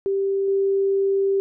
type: tone with level steps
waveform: sine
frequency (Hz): 392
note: G4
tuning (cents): 0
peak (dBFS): -19 / -17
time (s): 0.06-1.4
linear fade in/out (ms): 0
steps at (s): 0.48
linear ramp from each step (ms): 2
effects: none